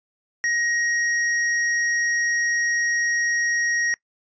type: tone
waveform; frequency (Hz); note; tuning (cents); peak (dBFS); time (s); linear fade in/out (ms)
square; 1884; A#6; +18; -21; 0.44-3.94; 0
effects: noise-tail reverb RT60 0.1 s tail -23 dB re dry + resampled to 16000 Hz